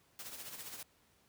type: noise with tremolo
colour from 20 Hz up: white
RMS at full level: -45 dBFS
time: 0.19-0.83 s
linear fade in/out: 2 ms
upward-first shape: sine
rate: 15 Hz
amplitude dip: 55%
effects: pink hiss -70 dBFS RMS until 1.28 s + high-pass 60 Hz 12 dB/octave